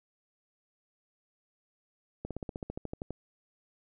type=slowing click train; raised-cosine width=2 ms; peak=-23 dBFS; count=13; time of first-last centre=2.25-3.106 s; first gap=57 ms; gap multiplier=1.04; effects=none